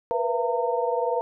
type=tone cluster; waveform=sine; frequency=477 / 497.6 / 677 / 914 Hz; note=A#4 / B4 / E5 / A#5; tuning=+40 / +13 / +46 / -34 cents; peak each=-27 / -27 / -29 / -28 dBFS; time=0.11-1.21 s; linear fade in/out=0 ms; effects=none